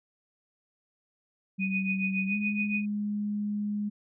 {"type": "tone with pitch glide", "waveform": "sine", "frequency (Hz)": [191.3, 207.4], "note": ["G3", "G#3"], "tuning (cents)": [-42, -2], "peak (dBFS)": -28, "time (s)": [1.58, 3.9], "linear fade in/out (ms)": 20, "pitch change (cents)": 140, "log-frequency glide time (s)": [2.27, 2.36]}
{"type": "tone with tremolo", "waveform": "sine", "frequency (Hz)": 2484, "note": "D#7", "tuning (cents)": -3, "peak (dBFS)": -26, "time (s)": [1.59, 2.86], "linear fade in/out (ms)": 50, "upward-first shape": "triangle", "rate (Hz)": 7.1, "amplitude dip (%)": 90}
{"effects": []}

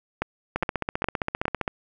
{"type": "two click trains", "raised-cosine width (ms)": 0.5, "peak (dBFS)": [-9, -10], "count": [4, 18], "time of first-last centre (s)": [[0.22, 1.455], [0.56, 1.678]], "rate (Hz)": [2.43, 15.2], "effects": []}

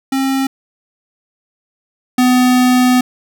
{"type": "tone pair in turn", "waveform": "square", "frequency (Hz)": [268.3, 251.1], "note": ["C4", "B3"], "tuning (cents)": [44, 29], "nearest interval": "minor second", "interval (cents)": 115, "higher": "first", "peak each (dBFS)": [-14, -9], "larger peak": "second", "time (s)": [[0.12, 0.47], [2.18, 3.01]], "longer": "second", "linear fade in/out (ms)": 5, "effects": []}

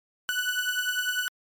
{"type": "beating tone pair", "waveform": "30% pulse", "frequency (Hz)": [1480, 1490], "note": ["F#6", "F#6"], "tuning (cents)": [0, 12], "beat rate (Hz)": 10, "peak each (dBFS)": -26, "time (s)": [0.29, 1.28], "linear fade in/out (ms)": 0, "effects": ["MP3 96 kbps"]}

